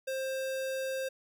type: tone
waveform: square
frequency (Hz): 529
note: C5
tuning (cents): +19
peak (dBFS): -33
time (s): 0.07-1.09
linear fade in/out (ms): 10
effects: none